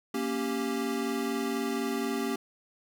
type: chord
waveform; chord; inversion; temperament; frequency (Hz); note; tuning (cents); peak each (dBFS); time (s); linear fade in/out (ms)
square; G diminished; first; equal; 233.1 / 277.2 / 392; Bb3 / Db4 / G4; 0 / 0 / 0; -34; 0.14-2.36; 5
effects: none